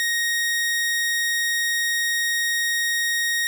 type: tone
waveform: sawtooth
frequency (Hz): 1870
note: A#6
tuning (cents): +5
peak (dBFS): -17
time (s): 0-3.47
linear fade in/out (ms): 0
effects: none